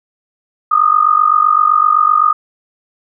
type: tone with amplitude modulation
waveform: sine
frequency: 1231 Hz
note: D#6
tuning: 19 cents flat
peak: -4 dBFS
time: 0.71-2.33 s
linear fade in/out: 10 ms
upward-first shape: sine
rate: 47.8 Hz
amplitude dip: 85%
effects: none